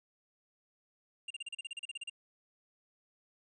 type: tone bursts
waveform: square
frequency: 2794 Hz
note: F7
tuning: in tune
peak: -39 dBFS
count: 14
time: 1.28-2.098 s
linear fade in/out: 5 ms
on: 25 ms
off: 36 ms
effects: resampled to 22050 Hz